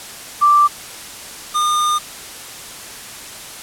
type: tone pair in turn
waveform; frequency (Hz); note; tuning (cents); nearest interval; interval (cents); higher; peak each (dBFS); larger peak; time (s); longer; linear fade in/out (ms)
sine / square; 1174.7 / 1214; D6 / D#6; 0 / -43; minor second; 57; second; -8 / -15; first; 0.41-0.68 / 1.54-1.99; second; 20
effects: white hiss -33 dBFS RMS until 3.62 s + low-pass 11000 Hz 12 dB/octave